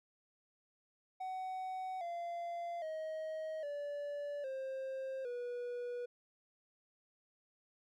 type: tone with pitch steps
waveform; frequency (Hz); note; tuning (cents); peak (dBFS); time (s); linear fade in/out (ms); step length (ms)
triangle; 750 / 687.8 / 630.7 / 578.3 / 530.3 / 486.3; F#5 / F5 / D#5 / D5 / C5 / B4; +23 / -27 / +23 / -27 / +23 / -27; -37; 1.2-6.06; 10; 810
effects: none